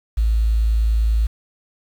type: tone with quantisation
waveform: sine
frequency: 55 Hz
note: A1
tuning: in tune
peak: -14 dBFS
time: 0.17-1.27 s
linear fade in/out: 10 ms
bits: 7
effects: none